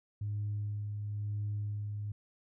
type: tone with tremolo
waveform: sine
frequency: 103.83 Hz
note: G#2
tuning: in tune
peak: -31 dBFS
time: 0.21-2.12 s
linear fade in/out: 5 ms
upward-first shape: sine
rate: 1 Hz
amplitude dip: 35%
effects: tanh soft clip ceiling -29 dBFS